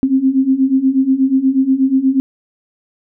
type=beating tone pair; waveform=sine; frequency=260.4 / 268.7 Hz; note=C4 / C4; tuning=-8 / +46 cents; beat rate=8.3 Hz; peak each=-15 / -12 dBFS; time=0.03-2.2 s; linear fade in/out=0 ms; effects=none